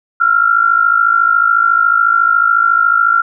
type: tone pair together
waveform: sine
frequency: 1351 / 1405 Hz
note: E6 / F6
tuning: +42 / +10 cents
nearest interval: minor second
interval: 68 cents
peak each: -11 dBFS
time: 0.2-3.22 s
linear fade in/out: 10 ms
effects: none